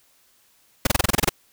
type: noise bursts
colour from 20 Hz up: pink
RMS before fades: -17 dBFS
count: 10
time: 0.85-1.293 s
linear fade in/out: 5 ms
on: 20 ms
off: 27 ms
effects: white hiss -60 dBFS RMS until 1.52 s